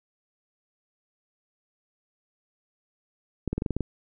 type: clicks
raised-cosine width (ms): 3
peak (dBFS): -14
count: 8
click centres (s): 3.477 / 3.53 / 3.58 / 3.621 / 3.662 / 3.707 / 3.766 / 3.807
effects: none